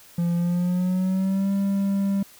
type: tone with pitch glide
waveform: triangle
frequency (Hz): 171.8 to 197.35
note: F3 to G3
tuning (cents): -28 to +12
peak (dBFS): -18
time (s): 0.18-2.23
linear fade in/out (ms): 5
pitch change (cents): +240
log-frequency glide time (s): 0.36-1.52
effects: white hiss -50 dBFS RMS until 2.39 s